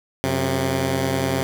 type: tone pair together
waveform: 10% pulse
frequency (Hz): 92 / 133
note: F#2 / C3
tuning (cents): -9 / +29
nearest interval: tritone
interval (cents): 638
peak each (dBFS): -17 / -13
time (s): 0.24-1.43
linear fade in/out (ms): 0
effects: none